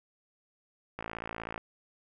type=click train; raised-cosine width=0.5 ms; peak=-22 dBFS; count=34; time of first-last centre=0.99-1.578 s; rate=56.1 Hz; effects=none